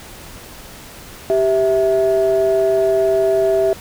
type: tone pair together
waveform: sine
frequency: 390.6 / 654.6 Hz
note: G4 / E5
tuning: -6 / -12 cents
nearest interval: major sixth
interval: 894 cents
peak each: -14 dBFS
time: 1.3-3.73 s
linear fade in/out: 0 ms
effects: tanh soft clip ceiling -7 dBFS + pink hiss -37 dBFS RMS until 3.8 s